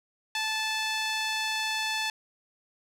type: tone with band-pass filter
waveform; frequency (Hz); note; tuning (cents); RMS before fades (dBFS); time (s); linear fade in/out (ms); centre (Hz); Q
sawtooth; 874; A5; -12; -30; 0.35-2.1; 2; 3500; 0.96
effects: none